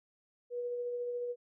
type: tone with tremolo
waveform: sine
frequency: 485.5 Hz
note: B4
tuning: 30 cents flat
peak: -33 dBFS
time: 0.5-1.36 s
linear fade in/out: 50 ms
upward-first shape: sine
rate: 14 Hz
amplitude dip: 25%
effects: none